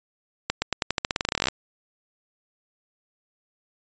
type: accelerating click train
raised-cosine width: 0.2 ms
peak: -5 dBFS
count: 21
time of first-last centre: 0.5-1.485 s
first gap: 120 ms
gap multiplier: 0.89
effects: resampled to 16000 Hz